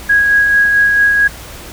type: tone with tremolo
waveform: sine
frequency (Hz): 1652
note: G#6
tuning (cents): -10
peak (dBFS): -6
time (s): 0.09-1.28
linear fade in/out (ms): 10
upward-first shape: sine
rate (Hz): 4.5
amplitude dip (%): 30
effects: added 60 Hz sine -34 dBFS peak until 1.72 s + pink hiss -32 dBFS RMS until 1.72 s